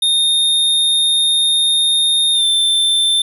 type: tone with pitch glide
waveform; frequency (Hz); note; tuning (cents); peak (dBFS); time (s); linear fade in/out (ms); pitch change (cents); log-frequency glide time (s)
square; 3672 to 3557; A#7 to A7; -27 to +18; -12; 0.02-3.22; 5; -55; 2.33-2.44
effects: none